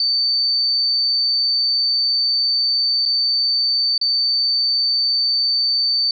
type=tone with dropouts; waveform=sine; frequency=4563 Hz; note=C#8; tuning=49 cents sharp; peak=-15 dBFS; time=0-6.11 s; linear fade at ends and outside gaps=2 ms; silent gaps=3.054-3.059 / 3.979-4.013 s; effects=none